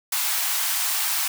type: high-pass noise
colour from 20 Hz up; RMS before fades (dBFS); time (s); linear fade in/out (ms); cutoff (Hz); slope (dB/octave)
white; -24; 0.12-1.28; 5; 720; 48
effects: none